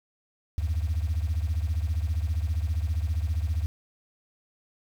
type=beating tone pair; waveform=sine; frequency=75 / 90 Hz; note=D2 / F#2; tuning=+37 / -47 cents; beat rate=15 Hz; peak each=-25 / -28 dBFS; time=0.58-3.66 s; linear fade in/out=0 ms; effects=tanh soft clip ceiling -19 dBFS + 8-bit